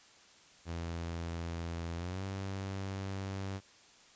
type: tone with pitch glide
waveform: sawtooth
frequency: 84.3 to 96.84 Hz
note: E2 to G2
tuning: +39 to -21 cents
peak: -33 dBFS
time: 0.65-3.61 s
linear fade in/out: 50 ms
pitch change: +240 cents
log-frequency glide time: 1.96-2.23 s
effects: white hiss -60 dBFS RMS until 4.15 s + resampled to 16000 Hz